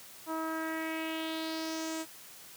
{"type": "tone with low-pass filter sweep", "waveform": "sawtooth", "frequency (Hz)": 320.7, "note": "E4", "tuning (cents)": -48, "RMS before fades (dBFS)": -36, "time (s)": [0.26, 2.06], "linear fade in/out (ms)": 50, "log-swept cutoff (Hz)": [1100, 8300], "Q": 3.1, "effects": ["white hiss -51 dBFS RMS until 2.56 s", "high-pass 80 Hz 12 dB/octave"]}